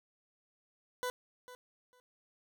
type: tone with echo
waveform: 20% pulse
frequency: 498 Hz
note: B4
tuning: 14 cents sharp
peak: -29 dBFS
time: 1.03-1.1 s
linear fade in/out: 0 ms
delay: 450 ms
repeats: 2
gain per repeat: -15 dB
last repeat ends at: 2 s
effects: none